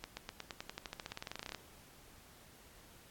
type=accelerating click train; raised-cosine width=0.2 ms; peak=-24 dBFS; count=24; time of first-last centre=0.04-1.547 s; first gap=130 ms; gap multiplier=0.93; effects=pink hiss -60 dBFS RMS until 3.1 s + AAC 64 kbps